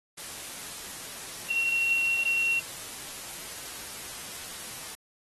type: tone in noise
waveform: sine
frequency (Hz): 2734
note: F7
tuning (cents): -37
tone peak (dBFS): -23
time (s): 1.5-2.6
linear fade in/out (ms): 10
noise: white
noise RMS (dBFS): -40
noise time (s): 0.17-4.95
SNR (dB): +14
effects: AAC 32 kbps